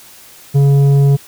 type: tone with tanh clipping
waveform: sine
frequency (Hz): 140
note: C#3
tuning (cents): +18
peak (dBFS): -8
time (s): 0.54-1.17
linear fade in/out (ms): 20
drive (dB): 8
effects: white hiss -40 dBFS RMS until 1.27 s